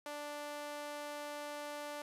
sawtooth tone with high-pass filter, 293.7 Hz, D4, in tune, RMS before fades -44 dBFS, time 0.06-2.02 s, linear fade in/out 2 ms, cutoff 600 Hz, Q 1.4, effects resampled to 32000 Hz + 12-bit

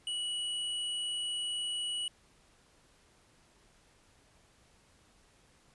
sine tone with hard clipping, 2934 Hz, F#7, 15 cents flat, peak -34 dBFS, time 0.07-2.08 s, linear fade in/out 2 ms, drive 18 dB, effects pink hiss -65 dBFS RMS until 5.74 s + resampled to 24000 Hz

